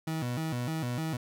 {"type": "tone with vibrato", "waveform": "30% pulse", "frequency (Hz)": 140, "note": "C#3", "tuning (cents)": 18, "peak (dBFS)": -28, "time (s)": [0.07, 1.17], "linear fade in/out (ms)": 5, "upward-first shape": "square", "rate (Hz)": 3.3, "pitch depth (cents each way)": 230, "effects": []}